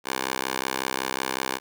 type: tone with high-pass filter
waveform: 10% pulse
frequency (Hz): 65.41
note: C2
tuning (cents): 0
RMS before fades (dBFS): -29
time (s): 0.04-1.6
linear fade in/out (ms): 50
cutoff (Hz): 610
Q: 0.68
effects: none